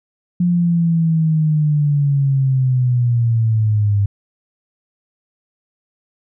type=linear sweep; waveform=sine; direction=down; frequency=177.4 to 99.7 Hz; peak=-12 dBFS; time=0.4-4.06 s; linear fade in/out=5 ms; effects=none